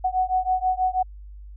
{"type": "beating tone pair", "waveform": "sine", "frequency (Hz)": [740, 746.2], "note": ["F#5", "F#5"], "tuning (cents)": [0, 14], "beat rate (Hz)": 6.2, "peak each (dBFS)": -23, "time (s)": [0.04, 1.03], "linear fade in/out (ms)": 10, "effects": ["added 50 Hz sine -38 dBFS peak until 1.56 s"]}